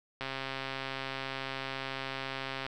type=click train; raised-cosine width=0.3 ms; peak=-20 dBFS; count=330; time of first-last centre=0.21-2.665 s; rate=134 Hz; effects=none